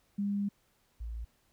sine tone pair in turn, 201.8 / 56.63 Hz, G#3 / A#1, -49 / -49 cents, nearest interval octave + minor seventh, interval 2200 cents, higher first, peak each -29 / -36 dBFS, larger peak first, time 0.18-0.49 / 1-1.25 s, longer first, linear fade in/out 10 ms, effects pink hiss -71 dBFS RMS until 1.52 s

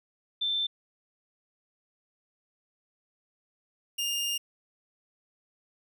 sine / sawtooth tone pair in turn, 3551 / 2818 Hz, A7 / F7, +15 / +15 cents, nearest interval major third, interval 400 cents, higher first, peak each -26 / -25 dBFS, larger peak second, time 0.41-0.67 / 3.98-4.38 s, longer second, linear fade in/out 10 ms, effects none

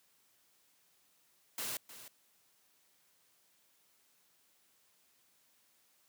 white noise with echo, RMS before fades -39 dBFS, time 1.58-1.77 s, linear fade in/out 2 ms, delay 310 ms, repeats 1, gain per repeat -13 dB, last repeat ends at 2.08 s, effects white hiss -71 dBFS RMS until 6.08 s + high-pass 100 Hz 12 dB/octave

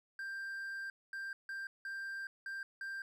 triangle tone bursts at uneven times, 1582 Hz, G6, 15 cents sharp, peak -38 dBFS, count 6, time 0.19-0.9 / 1.13-1.33 / 1.49-1.67 / 1.85-2.27 / 2.46-2.63 / 2.81-3.02 s, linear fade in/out 2 ms, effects none

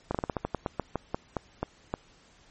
slowing click train, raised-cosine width 1 ms, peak -14 dBFS, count 15, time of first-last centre 0.11-1.939 s, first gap 36 ms, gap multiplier 1.18, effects pink hiss -59 dBFS RMS until 2.5 s + MP3 32 kbps

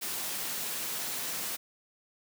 white high-pass noise, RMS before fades -35 dBFS, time 0.01-1.57 s, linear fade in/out 20 ms, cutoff 120 Hz, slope 24 dB/octave, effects none

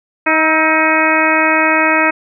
harmonic tone with a mistuned harmonic, 315 Hz, D#4, 21 cents sharp, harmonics 1 / 2 / 3 / 4 / 5 / 6 / 7 / 8, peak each -18 / -18 / -18 / -18 / -18 / -18 / -18 / -18 dBFS, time 0.26-2.11 s, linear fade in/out 10 ms, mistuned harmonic 4, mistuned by +46 cents, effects none

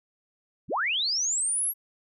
sine linear sweep, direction up, 57.4 to 11730 Hz, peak -24 dBFS, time 0.68-1.74 s, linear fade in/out 50 ms, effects none

